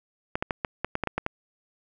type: clicks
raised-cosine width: 0.5 ms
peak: -11 dBFS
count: 10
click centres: 0.355 / 0.425 / 0.508 / 0.648 / 0.846 / 0.954 / 1.037 / 1.073 / 1.18 / 1.264 s
effects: none